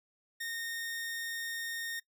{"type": "tone", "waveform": "sawtooth", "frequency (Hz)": 1842, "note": "A#6", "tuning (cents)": -21, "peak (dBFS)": -33, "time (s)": [0.4, 2], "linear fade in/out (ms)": 10, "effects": ["noise-tail reverb RT60 0.1 s tail -19 dB re dry"]}